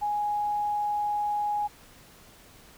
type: tone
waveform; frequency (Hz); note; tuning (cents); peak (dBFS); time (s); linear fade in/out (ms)
sine; 830.6; G#5; 0; -25; 0.01-1.68; 20
effects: pink hiss -53 dBFS RMS until 2.77 s